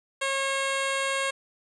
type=tone; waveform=10% pulse; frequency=543 Hz; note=C#5; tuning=36 cents flat; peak=-17 dBFS; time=0.21-1.31 s; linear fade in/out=10 ms; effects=resampled to 24000 Hz + 9-bit